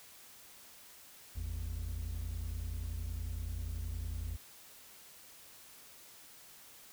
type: tone pair together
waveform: triangle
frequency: 51.8 / 82.41 Hz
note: G#1 / E2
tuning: -4 / 0 cents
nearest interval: minor sixth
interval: 804 cents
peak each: -37 / -36 dBFS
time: 1.35-4.37 s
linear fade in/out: 20 ms
effects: tanh soft clip ceiling -29 dBFS + white hiss -56 dBFS RMS until 6.92 s